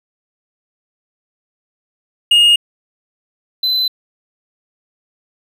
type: tone pair in turn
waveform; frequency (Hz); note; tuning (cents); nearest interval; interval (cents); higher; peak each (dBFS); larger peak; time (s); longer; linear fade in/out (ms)
triangle; 2852 / 4033; F7 / B7; +36 / +36; tritone; 600; second; -5 / -12; first; 2.31-2.56 / 3.63-3.88; neither; 5
effects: resampled to 32000 Hz